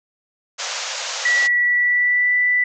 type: band-pass noise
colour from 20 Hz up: white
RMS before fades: -27 dBFS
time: 0.58-1.48 s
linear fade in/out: 20 ms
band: 480 to 7200 Hz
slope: 96 dB/octave
type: tone with pitch glide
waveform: sine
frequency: 1945 to 1979 Hz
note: B6 to B6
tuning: -27 to +3 cents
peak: -14 dBFS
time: 1.25-2.64 s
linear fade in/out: 5 ms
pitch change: +30 cents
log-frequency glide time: 1.59-2.36 s
effects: none